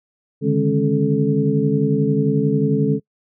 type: tone cluster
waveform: sine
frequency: 142.8 / 154 / 207.4 / 273.5 / 434.4 Hz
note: D3 / D#3 / G#3 / C#4 / A4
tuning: -48 / -17 / -2 / -23 / -22 cents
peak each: -21 dBFS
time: 0.41-3 s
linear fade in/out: 50 ms
effects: noise-tail reverb RT60 0.1 s tail -24 dB re dry